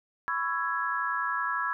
sine chord, C# minor seventh, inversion third, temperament just, 997.9 / 1108.7 / 1330.5 / 1663.1 Hz, B5 / C#6 / E6 / G#6, +18 / 0 / +16 / +2 cents, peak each -34 / -34 / -32 / -31 dBFS, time 0.28-1.73 s, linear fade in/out 0 ms, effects none

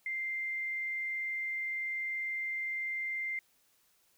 sine tone, 2093 Hz, C7, in tune, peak -33 dBFS, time 0.06-3.39 s, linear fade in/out 2 ms, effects white hiss -70 dBFS RMS until 4.17 s

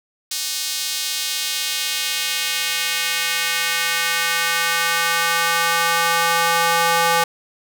square tone with high-pass filter sweep, 168 Hz, E3, 33 cents sharp, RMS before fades -20 dBFS, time 0.31-7.24 s, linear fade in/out 5 ms, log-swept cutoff 4600 to 810 Hz, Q 1.2, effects none

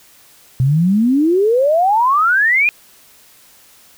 sine exponential sweep, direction up, 124.1 to 2500 Hz, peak -10 dBFS, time 0.6-2.69 s, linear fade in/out 0 ms, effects white hiss -47 dBFS RMS until 3.97 s

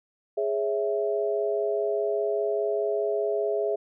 sine chord, C# minor, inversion second, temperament equal, 415.3 / 554.4 / 659.3 Hz, G#4 / C#5 / E5, 0 / 0 / 0 cents, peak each -26 / -32 / -28 dBFS, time 0.37-3.76 s, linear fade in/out 10 ms, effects none

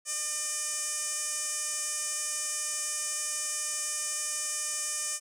15% pulse tone with band-pass filter, 601 Hz, D5, 40 cents sharp, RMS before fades -33 dBFS, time 0.05-5.2 s, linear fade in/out 50 ms, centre 8000 Hz, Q 9.5, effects none

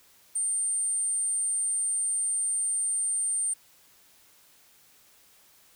sine tone, 8900 Hz, C#9, 6 cents sharp, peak -25 dBFS, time 0.35-3.54 s, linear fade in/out 10 ms, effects white hiss -59 dBFS RMS until 5.75 s

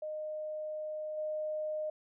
sine tone with level steps, 615 Hz, D#5, 20 cents flat, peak -36 / -33 dBFS, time 0.02-1.9 s, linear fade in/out 5 ms, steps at 1.17 s, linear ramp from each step 10 ms, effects none

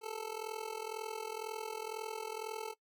25% pulse tone with amplitude modulation, 439.7 Hz, A4, 1 cent flat, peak -32 dBFS, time 0.01-2.75 s, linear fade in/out 50 ms, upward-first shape sine, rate 42 Hz, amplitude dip 80%, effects noise-tail reverb RT60 0.1 s tail -20 dB re dry

